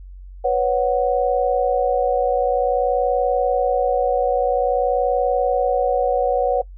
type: chord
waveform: sine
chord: B suspended second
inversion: none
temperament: equal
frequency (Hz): 493.9 / 554.4 / 740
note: B4 / C#5 / F#5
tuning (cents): 0 / 0 / 0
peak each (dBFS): -20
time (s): 0.44-6.62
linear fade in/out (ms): 10
effects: noise-tail reverb RT60 0.1 s tail -22 dB re dry + added 46 Hz sine -35 dBFS peak until 6.77 s